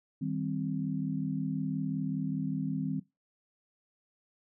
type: chord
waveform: sine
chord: C minor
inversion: first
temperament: just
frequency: 156.98 / 196.22 / 261.6 Hz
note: Eb3 / G3 / C4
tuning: +16 / +2 / 0 cents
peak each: -34 / -36 / -34 dBFS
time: 0.21-3 s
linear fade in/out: 10 ms
effects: noise-tail reverb RT60 0.2 s tail -18 dB re dry